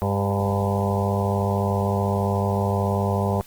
harmonic tone with a mistuned harmonic, 100 Hz, G2, 35 cents sharp, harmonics 1 / 2 / 4 / 5 / 6 / 7 / 8 / 9 / 10, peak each -23 / -26 / -29 / -30 / -31 / -31 / -32 / -33 / -33 dBFS, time 0.02-3.41 s, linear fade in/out 0 ms, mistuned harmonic 8, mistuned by +56 cents, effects white hiss -49 dBFS RMS until 3.46 s + Opus 24 kbps

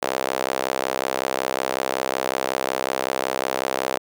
sawtooth tone with high-pass filter, 65.41 Hz, C2, in tune, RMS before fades -25 dBFS, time 0.02-3.98 s, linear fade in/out 5 ms, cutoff 550 Hz, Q 1.6, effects none

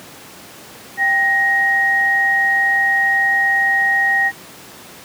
sine tone pair together, 787.3 / 1878 Hz, G5 / A#6, +7 / +12 cents, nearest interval octave + minor third, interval 1505 cents, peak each -21 / -13 dBFS, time 0.97-4.32 s, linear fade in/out 50 ms, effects pink hiss -38 dBFS RMS until 5.04 s + high-pass 150 Hz 12 dB/octave

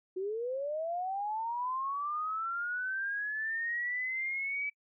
sine linear sweep, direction up, 361.9 to 2300 Hz, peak -32 dBFS, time 0.16-4.7 s, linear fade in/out 10 ms, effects noise-tail reverb RT60 0.1 s tail -23 dB re dry

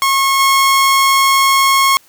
sawtooth tone with level steps, 1088 Hz, C#6, 33 cents flat, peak -7 / -5 dBFS, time 0.02-1.97 s, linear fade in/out 0 ms, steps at 0.39 s, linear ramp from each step 10 ms, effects white hiss -49 dBFS RMS until 2.08 s

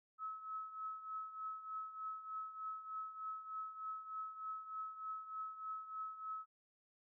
sine tone with tremolo, 1291 Hz, E6, 37 cents flat, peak -40 dBFS, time 0.18-6.46 s, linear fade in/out 50 ms, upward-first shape triangle, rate 3.3 Hz, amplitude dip 75%, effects none

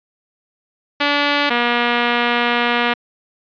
5% pulse tone pair in turn, 288.5 / 239.5 Hz, D4 / A#3, -31 / +47 cents, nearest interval minor third, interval 322 cents, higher first, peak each -3 dBFS, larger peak neither, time 1-1.5 / 1.5-2.94 s, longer second, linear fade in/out 10 ms, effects resampled to 11025 Hz

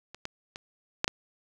clicks, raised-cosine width 0.2 ms, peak -25 / -17 / -22 / -7 / -9 dBFS, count 5, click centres 0.146 / 0.254 / 0.559 / 1.044 / 1.079 s, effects none

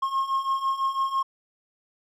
triangle beating tone pair, 1073 / 1079 Hz, C6 / C#6, +43 / -47 cents, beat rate 6 Hz, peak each -27 / -23 dBFS, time 0.02-1.23 s, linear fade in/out 10 ms, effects none

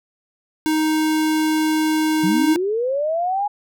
square tone, 312 Hz, D#4, 5 cents sharp, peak -17 dBFS, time 0.66-2.56 s, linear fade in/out 0 ms
clicks, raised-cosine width 0.3 ms, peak -27 dBFS, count 3, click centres 0.801 / 1.398 / 1.58 s
sine linear sweep, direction up, 164.81 to 837 Hz, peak -18 dBFS, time 2.23-3.48 s, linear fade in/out 10 ms
effects none

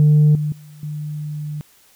sine tone with level steps, 150.1 Hz, D3, 38 cents sharp, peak -7 / -18 / -38 / -24 dBFS, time 0-1.61 s, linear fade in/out 0 ms, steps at 0.35 / 0.52 / 0.83 s, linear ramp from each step 2 ms, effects tanh soft clip ceiling -7 dBFS + white hiss -53 dBFS RMS until 1.95 s

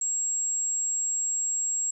sine tone, 7600 Hz, A#8, 33 cents sharp, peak -25 dBFS, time 0.01-1.91 s, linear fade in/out 5 ms, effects none

